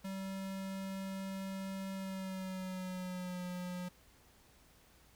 square tone with pitch glide, 192.7 to 179.8 Hz, G3 to F#3, -29 to -49 cents, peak -40 dBFS, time 0.04-3.89 s, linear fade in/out 10 ms, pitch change -120 cents, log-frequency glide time 1.94-3.43 s, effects added 60 Hz sine -70 dBFS peak until 5.15 s + pink hiss -65 dBFS RMS until 5.15 s

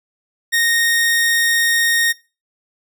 sawtooth tone, 1856 Hz, A#6, 8 cents flat, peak -10 dBFS, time 0.52-2.13 s, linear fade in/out 20 ms, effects noise-tail reverb RT60 0.3 s tail -21 dB re dry

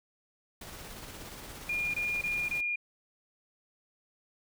pink noise with tremolo, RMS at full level -44 dBFS, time 0.61-2.61 s, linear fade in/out 5 ms, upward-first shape square, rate 17 Hz, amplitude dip 25%
sine tone bursts, 2421 Hz, D#7, 48 cents flat, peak -29 dBFS, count 4, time 1.69-2.759 s, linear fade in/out 5 ms, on 250 ms, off 23 ms
effects none

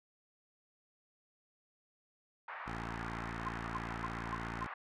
pink band-pass noise, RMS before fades -45 dBFS, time 2.48-4.74 s, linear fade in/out 5 ms, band 830 to 1900 Hz, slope 24 dB/octave
10% pulse tone, 57 Hz, A#1, 38 cents flat, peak -33 dBFS, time 2.66-4.67 s, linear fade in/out 10 ms
sine tone bursts, 1046.5 Hz, C6, in tune, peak -35 dBFS, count 5, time 3.46-4.64 s, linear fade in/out 5 ms, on 28 ms, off 260 ms
effects low-pass 7000 Hz 12 dB/octave

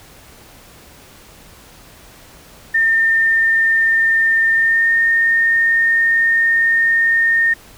sine tone with pitch glide, 1809 to 1831.1 Hz, A6 to A#6, +48 to -31 cents, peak -11 dBFS, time 2.74-7.54 s, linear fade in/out 10 ms, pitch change +21 cents, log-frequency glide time 4.53-4.91 s, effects pink hiss -43 dBFS RMS until 7.77 s

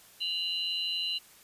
sine tone cluster, 2821 / 2993 / 4012 Hz, F7 / F#7 / B7, +17 / +19 / +26 cents, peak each -33 / -37 / -33 dBFS, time 0.2-1.19 s, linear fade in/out 20 ms, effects white hiss -56 dBFS RMS until 1.43 s + resampled to 32000 Hz

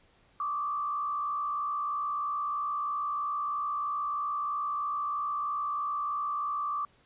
sine tone with frequency modulation, 1169 Hz, D6, 8 cents flat, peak -29 dBFS, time 0.4-6.85 s, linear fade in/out 2 ms, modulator 63.1 Hz, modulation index 0.72, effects pink hiss -64 dBFS RMS until 7.05 s + resampled to 8000 Hz

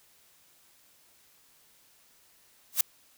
blue noise with exponential growth, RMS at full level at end -17 dBFS, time 2.72-2.81 s, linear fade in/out 5 ms, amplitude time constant 18 ms, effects white hiss -62 dBFS RMS until 3.17 s

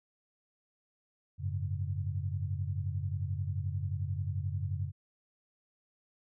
sine chord, F# suspended second, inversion none, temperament equal with one note detuned, 92.5 / 103.83 / 140.12 Hz, F#2 / G#2 / C#3, 0 / 0 / +19 cents, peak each -34 / -37 / -38 dBFS, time 1.38-4.92 s, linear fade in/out 50 ms, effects none

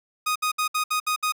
sawtooth tone bursts, 1244.5 Hz, D#6, in tune, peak -18 dBFS, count 7, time 0.26-1.323 s, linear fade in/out 10 ms, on 97 ms, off 64 ms, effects none

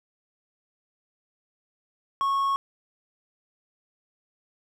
triangle tone, 1100 Hz, C#6, 14 cents flat, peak -20 dBFS, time 2.21-2.56 s, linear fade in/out 0 ms, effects none

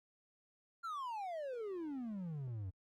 triangle exponential sweep, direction down, 1408 to 89.3 Hz, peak -38 dBFS, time 0.83-2.71 s, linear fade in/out 20 ms, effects Opus 48 kbps

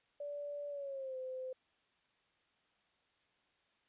sine tone with pitch glide, 579 to 515.8 Hz, D5 to C5, -25 to -25 cents, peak -40 dBFS, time 0.2-1.53 s, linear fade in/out 5 ms, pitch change -200 cents, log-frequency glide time 0.69-1.17 s, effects white hiss -75 dBFS RMS until 3.88 s + resampled to 8000 Hz

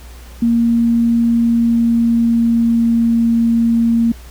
sine tone with pitch glide, 233.1 to 231.2 Hz, A#3 to A#3, 0 to -14 cents, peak -10 dBFS, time 0.42-4.12 s, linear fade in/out 5 ms, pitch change -14 cents, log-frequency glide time 1.38-3.27 s, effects added 60 Hz sine -33 dBFS peak until 4.3 s + pink hiss -42 dBFS RMS until 4.3 s

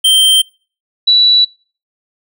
square / sine tone pair in turn, 3136 / 3941 Hz, G7 / B7, 0 / -4 cents, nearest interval major third, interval 396 cents, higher second, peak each -7 / -5 dBFS, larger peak second, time 0.04-0.42 / 1.07-1.45 s, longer neither, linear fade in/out 10 ms, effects noise-tail reverb RT60 0.4 s tail -26 dB re dry

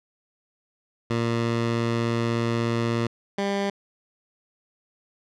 15% pulse tone pair in turn, 116.54 / 199.25 Hz, A#2 / G3, 0 / +28 cents, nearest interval major sixth, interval 928 cents, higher second, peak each -16 / -17 dBFS, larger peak first, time 1.1-3.07 / 3.38-3.7 s, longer first, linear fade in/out 5 ms, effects low-pass 5000 Hz 12 dB/octave

